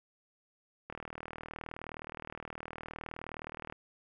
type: click train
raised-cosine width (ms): 0.5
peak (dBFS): -26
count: 112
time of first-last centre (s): 0.9-3.724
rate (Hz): 39.3
effects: none